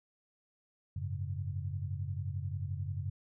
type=chord; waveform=sine; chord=F# suspended second; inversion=none; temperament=equal; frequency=92.5 / 103.83 / 138.59 Hz; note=F#2 / G#2 / C#3; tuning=0 / 0 / 0 cents; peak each=-37 / -40 / -40 dBFS; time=0.96-3.1 s; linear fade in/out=5 ms; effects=none